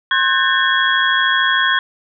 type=tone cluster; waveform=sine; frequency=1066 / 1512 / 1625 / 1790 / 3315 Hz; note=C6 / F#6 / G#6 / A6 / G#7; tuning=+32 / +37 / -38 / +29 / -4 cents; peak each=-19 dBFS; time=0.11-1.79 s; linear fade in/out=2 ms; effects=none